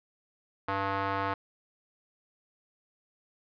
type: tone with band-pass filter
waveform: square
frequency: 98 Hz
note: G2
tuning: in tune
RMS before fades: -31 dBFS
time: 0.68-1.34 s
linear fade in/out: 5 ms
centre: 1100 Hz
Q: 1.7
effects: resampled to 11025 Hz